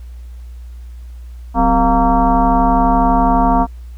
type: tone with frequency modulation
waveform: sine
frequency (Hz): 480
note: B4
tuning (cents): -49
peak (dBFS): -9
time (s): 1.54-3.67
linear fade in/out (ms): 50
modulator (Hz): 222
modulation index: 2.6
effects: added 60 Hz sine -29 dBFS peak until 3.97 s + pink hiss -54 dBFS RMS until 3.97 s